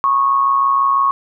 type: tone with amplitude modulation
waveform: sine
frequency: 1100 Hz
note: C#6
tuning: 14 cents flat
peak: -9 dBFS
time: 0.04-1.11 s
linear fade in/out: 0 ms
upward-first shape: sine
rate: 126 Hz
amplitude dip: 50%
effects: none